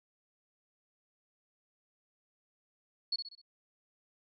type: tone with echo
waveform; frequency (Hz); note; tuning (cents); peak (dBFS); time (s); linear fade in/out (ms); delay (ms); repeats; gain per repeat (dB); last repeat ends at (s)
sine; 4375; C#8; -24; -29; 3.12-3.16; 5; 64; 4; -7; 3.416
effects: none